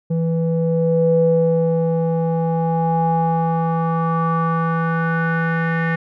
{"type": "tone with low-pass filter sweep", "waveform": "square", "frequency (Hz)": 164.81, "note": "E3", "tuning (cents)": 0, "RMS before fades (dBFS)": -18, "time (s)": [0.1, 5.96], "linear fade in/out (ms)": 10, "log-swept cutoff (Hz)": [370, 1800], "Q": 5.8, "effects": []}